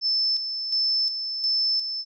sine tone with tremolo, 5274 Hz, E8, in tune, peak -20 dBFS, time 0.01-2.05 s, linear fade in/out 50 ms, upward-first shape square, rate 1.4 Hz, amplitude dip 55%, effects none

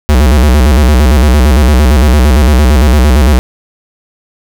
square tone with vibrato, 68.2 Hz, C#2, 28 cents flat, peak -4 dBFS, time 0.09-3.39 s, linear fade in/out 0 ms, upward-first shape square, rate 8.8 Hz, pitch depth 160 cents each way, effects 7-bit

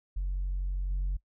sine tone with level steps, 46.1 Hz, F#1, 6 cents flat, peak -27 / -25 dBFS, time 0.16-1.17 s, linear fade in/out 10 ms, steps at 0.9 s, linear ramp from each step 5 ms, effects noise-tail reverb RT60 0.1 s tail -22 dB re dry + tanh soft clip ceiling -26 dBFS

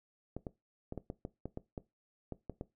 clicks, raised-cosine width 2 ms, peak -26 dBFS, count 12, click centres 0.366 / 0.468 / 0.924 / 0.977 / 1.101 / 1.251 / 1.456 / 1.574 / 1.778 / 2.323 / 2.497 / 2.611 s, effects noise-tail reverb RT60 0.2 s tail -18 dB re dry

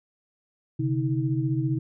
sine tone cluster, 130.9 / 145.9 / 318.9 Hz, C3 / D3 / D#4, +1 / -11 / +43 cents, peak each -25 / -29 / -28 dBFS, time 0.79-1.79 s, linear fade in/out 10 ms, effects none

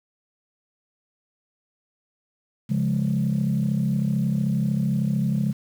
sine chord, Db major, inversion none, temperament equal, 138.59 / 174.61 / 207.7 Hz, Db3 / F3 / Ab3, 0 / 0 / 0 cents, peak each -23 / -25 / -23 dBFS, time 2.69-5.53 s, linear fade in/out 20 ms, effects tanh soft clip ceiling -14 dBFS + 8-bit

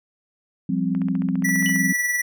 sine chord, F suspended second, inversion none, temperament equal, 174.61 / 196 / 261.6 Hz, F3 / G3 / C4, 0 / 0 / 0 cents, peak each -24 dBFS, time 0.69-1.93 s, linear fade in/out 5 ms
click train, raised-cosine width 0.5 ms, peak -24 dBFS, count 13, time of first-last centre 0.95-1.761 s, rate 14.8 Hz
square tone with tremolo, 1955 Hz, B6, 18 cents flat, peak -19 dBFS, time 1.44-2.22 s, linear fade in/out 10 ms, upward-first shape sine, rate 20 Hz, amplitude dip 45%
triangle tone with exponential decay, 2966 Hz, F#7, 4 cents sharp, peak -22 dBFS, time 1.66-1.79 s, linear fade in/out 0 ms, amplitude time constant 28 ms
effects none

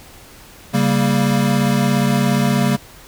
square chord, G diminished, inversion second, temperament equal, 138.59 / 196 / 233.1 Hz, Db3 / G3 / Bb3, 0 / 0 / 0 cents, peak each -19 / -19 / -19 dBFS, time 0.73-2.77 s, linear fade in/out 20 ms, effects pink hiss -42 dBFS RMS until 3.07 s

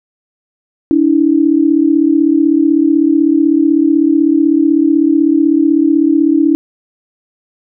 sine tone pair together, 288 / 324 Hz, D4 / E4, -34 / -30 cents, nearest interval major second, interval 204 cents, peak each -10 dBFS, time 0.91-6.55 s, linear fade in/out 0 ms, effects none

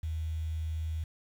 sine tone with quantisation, 79.7 Hz, D#2, 42 cents sharp, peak -31 dBFS, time 0.03-1.04 s, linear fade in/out 5 ms, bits 9, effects none

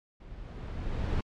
brown noise with level ramp, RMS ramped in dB -47 to -27 dBFS, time 0.2-1.21 s, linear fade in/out 5 ms, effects low-pass 4000 Hz 12 dB/octave + MP3 96 kbps

